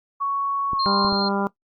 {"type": "tone with pitch glide", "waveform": "sine", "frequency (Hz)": [1113, 1057.2], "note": ["C#6", "C6"], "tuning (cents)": [7, 18], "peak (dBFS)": -21, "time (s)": [0.2, 1.1], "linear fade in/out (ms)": 20, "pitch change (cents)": -89, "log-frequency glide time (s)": [0.72, 0.93]}
{"type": "clicks", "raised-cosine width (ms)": 3, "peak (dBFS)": -20, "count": 3, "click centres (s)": [0.733, 1.048, 1.126]}
{"type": "tone", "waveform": "sine", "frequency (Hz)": 4194, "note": "C8", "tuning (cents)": 3, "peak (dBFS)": -23, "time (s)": [0.79, 1.29], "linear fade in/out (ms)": 10}
{"type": "harmonic tone", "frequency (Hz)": 198.8, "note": "G3", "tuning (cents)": 25, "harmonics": [1, 2, 3, 4, 5, 6, 7], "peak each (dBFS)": [-24, -28, -31, -29, -29, -33, -32], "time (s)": [0.86, 1.47], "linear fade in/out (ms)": 0}
{"effects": ["noise-tail reverb RT60 0.1 s tail -19 dB re dry", "Opus 48 kbps"]}